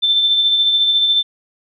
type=tone with tremolo; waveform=sine; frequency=3547 Hz; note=A7; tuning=13 cents sharp; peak=-10 dBFS; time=0.02-1.23 s; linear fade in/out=20 ms; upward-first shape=sine; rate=14 Hz; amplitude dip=35%; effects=none